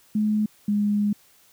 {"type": "tone pair in turn", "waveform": "sine", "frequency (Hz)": [212.6, 206.5], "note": ["G#3", "G#3"], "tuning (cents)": [41, -10], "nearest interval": "minor second", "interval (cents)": 51, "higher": "first", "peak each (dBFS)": -19, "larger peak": "neither", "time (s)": [[0.15, 0.46], [0.68, 1.13]], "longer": "second", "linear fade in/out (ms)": 5, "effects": ["white hiss -57 dBFS RMS until 1.52 s"]}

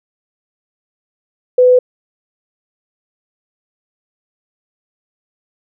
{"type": "tone", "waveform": "sine", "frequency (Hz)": 501, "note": "B4", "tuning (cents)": 25, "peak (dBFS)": -5, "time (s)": [1.58, 1.79], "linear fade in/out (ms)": 5, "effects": []}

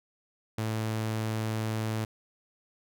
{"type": "tone", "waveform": "sawtooth", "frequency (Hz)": 110, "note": "A2", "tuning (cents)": 0, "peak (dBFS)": -25, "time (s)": [0.58, 2.05], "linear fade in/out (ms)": 5, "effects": []}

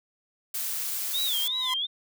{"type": "noise", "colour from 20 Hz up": "blue", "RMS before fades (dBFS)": -31, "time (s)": [0.54, 1.48], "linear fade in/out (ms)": 5}
{"type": "tone with vibrato", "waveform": "sine", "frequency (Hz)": 3511, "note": "A7", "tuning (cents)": -4, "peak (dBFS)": -26, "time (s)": [1.13, 1.87], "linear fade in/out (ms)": 20, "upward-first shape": "sine", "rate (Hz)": 2.8, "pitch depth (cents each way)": 180}
{"type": "tone with exponential growth", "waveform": "sawtooth", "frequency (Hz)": 1021, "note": "C6", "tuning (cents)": -43, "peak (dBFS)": -23, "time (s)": [1.31, 1.74], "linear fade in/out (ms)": 5, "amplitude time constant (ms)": 93}
{"effects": []}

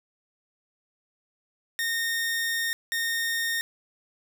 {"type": "tone bursts at uneven times", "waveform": "sawtooth", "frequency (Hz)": 1840, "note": "A#6", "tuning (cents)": -23, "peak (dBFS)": -22, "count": 2, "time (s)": [[1.79, 2.73], [2.92, 3.61]], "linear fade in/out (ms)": 0, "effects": []}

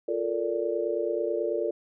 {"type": "chord", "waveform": "sine", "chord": "Bb major seventh", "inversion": "second", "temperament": "just", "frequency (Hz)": [349.6, 437, 466.2, 582.7], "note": ["F4", "A4", "Bb4", "D5"], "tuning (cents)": [2, -12, 0, -14], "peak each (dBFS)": -31, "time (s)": [0.08, 1.71], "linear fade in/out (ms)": 5, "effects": []}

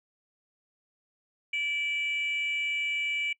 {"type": "tone pair together", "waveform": "sine", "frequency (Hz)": [2318, 2925], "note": ["D7", "F#7"], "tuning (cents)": [-23, -21], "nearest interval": "major third", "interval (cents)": 402, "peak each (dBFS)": [-27, -34], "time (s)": [1.53, 3.33], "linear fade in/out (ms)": 5, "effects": ["noise-tail reverb RT60 0.1 s tail -26 dB re dry", "tanh soft clip ceiling -22 dBFS"]}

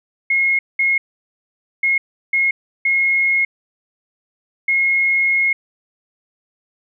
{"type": "tone bursts at uneven times", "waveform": "sine", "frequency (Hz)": 2159, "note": "C#7", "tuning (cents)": -46, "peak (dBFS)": -13, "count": 6, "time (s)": [[0.3, 0.59], [0.79, 0.98], [1.83, 1.98], [2.33, 2.51], [2.85, 3.45], [4.68, 5.53]], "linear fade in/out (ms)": 5, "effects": []}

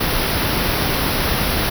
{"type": "band-stop noise", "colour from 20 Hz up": "pink", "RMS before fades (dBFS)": -19, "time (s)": [0, 1.7], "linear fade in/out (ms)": 10, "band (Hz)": [5700, 10000], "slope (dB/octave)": 96, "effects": []}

